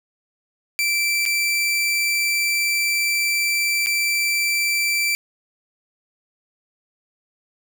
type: tone with dropouts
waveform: sawtooth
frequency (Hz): 2337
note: D7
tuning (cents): -9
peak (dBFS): -15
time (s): 0.79-5.15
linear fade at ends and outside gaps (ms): 0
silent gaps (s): 1.254-1.261 / 3.861-3.869
effects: 9-bit